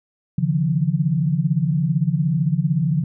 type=tone cluster; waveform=sine; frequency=140.3 / 156.1 / 173.7 Hz; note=C#3 / D#3 / F3; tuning=+21 / +6 / -9 cents; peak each=-21 dBFS; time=0.38-3.04 s; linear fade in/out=5 ms; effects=none